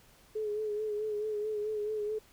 sine tone with vibrato, 424.5 Hz, G#4, 38 cents sharp, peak -31 dBFS, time 0.35-2.19 s, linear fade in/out 10 ms, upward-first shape sine, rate 4.6 Hz, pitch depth 40 cents each way, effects pink hiss -61 dBFS RMS until 2.32 s

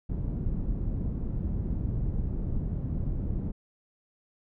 pink low-pass noise, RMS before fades -30 dBFS, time 0.09-3.52 s, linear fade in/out 10 ms, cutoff 190 Hz, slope 12 dB/octave, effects none

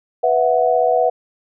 sine chord, B suspended fourth, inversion none, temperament equal with one note detuned, 493.9 / 659.3 / 735.7 Hz, B4 / E5 / F#5, 0 / 0 / -10 cents, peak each -17 dBFS, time 0.23-1.1 s, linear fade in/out 10 ms, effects none

